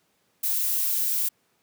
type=noise; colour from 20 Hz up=violet; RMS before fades=-25 dBFS; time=0.43-1.29 s; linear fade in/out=10 ms; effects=pink hiss -68 dBFS RMS until 1.62 s + high-pass 150 Hz 12 dB/octave